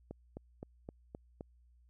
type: click train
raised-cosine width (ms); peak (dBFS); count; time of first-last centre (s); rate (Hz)
2; -30; 6; 0.11-1.409; 3.85
effects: added 60 Hz sine -62 dBFS peak until 1.89 s